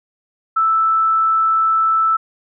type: tone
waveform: sine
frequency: 1318.5 Hz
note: E6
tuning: in tune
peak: -12 dBFS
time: 0.56-2.17 s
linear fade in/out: 10 ms
effects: none